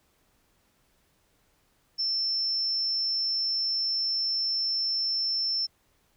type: tone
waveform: sine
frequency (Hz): 5350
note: E8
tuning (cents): +25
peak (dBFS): -25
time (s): 1.98-5.67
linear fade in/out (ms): 20
effects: pink hiss -68 dBFS RMS until 6.16 s